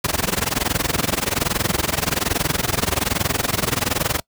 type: noise with amplitude modulation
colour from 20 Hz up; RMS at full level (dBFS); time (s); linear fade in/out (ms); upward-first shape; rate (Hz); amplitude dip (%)
pink; -17; 0.04-4.2; 5; sine; 21.2; 95
effects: noise-tail reverb RT60 0.1 s tail -24 dB re dry + high-pass 60 Hz 12 dB/octave